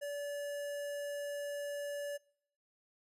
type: tone with notch filter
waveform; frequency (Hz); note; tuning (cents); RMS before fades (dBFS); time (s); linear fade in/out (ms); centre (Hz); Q
square; 576; D5; -34; -40; 0.01-2.18; 20; 3900; 1.8
effects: noise-tail reverb RT60 0.6 s tail -23 dB re dry + resampled to 32000 Hz